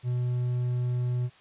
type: tone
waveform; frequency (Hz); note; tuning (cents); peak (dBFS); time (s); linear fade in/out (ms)
triangle; 123.47; B2; 0; -23; 0.03-1.3; 50
effects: white hiss -56 dBFS RMS until 1.4 s + resampled to 8000 Hz